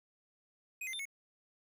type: tone with pitch steps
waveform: square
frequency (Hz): 2505 / 2077 / 3581 / 2199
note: D#7 / C7 / A7 / C#7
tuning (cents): +11 / -13 / +30 / -14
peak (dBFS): -39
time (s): 0.81-1.054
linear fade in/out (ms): 5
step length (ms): 61
effects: none